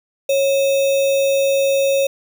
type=tone with sample-and-hold; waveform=sine; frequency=549 Hz; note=C#5; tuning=17 cents flat; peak=-13 dBFS; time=0.29-2.07 s; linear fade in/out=5 ms; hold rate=3150 Hz; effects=none